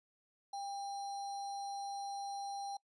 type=tone with sample-and-hold; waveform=sine; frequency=797 Hz; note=G5; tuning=28 cents sharp; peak=-39 dBFS; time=0.53-2.77 s; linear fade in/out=5 ms; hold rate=4900 Hz; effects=noise-tail reverb RT60 0.1 s tail -24 dB re dry + resampled to 22050 Hz